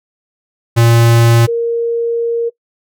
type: tone pair in turn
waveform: square / sine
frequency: 116.54 / 466.2 Hz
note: A#2 / A#4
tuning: 0 / 0 cents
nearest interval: 2 octaves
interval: 2400 cents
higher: second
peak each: -7 / -12 dBFS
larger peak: first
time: 0.76-1.47 / 1.47-2.5 s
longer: second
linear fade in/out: 20 ms
effects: noise-tail reverb RT60 0.1 s tail -21 dB re dry